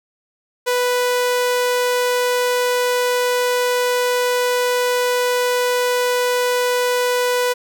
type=tone; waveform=sawtooth; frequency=493.9 Hz; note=B4; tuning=in tune; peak=-12 dBFS; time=0.66-7.54 s; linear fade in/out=20 ms; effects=none